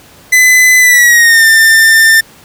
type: tone with pitch glide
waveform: 45% pulse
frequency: 2014 to 1794.3 Hz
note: B6 to A6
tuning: +33 to +33 cents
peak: -3 dBFS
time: 0.32-2.21 s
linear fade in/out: 10 ms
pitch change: -200 cents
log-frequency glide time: 0.79-1.46 s
effects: pink hiss -39 dBFS RMS until 2.44 s + high-pass 60 Hz 12 dB/octave